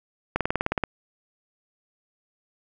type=slowing click train; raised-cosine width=0.5 ms; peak=-8 dBFS; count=10; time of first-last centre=0.36-0.837 s; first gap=47 ms; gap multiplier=1.03; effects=none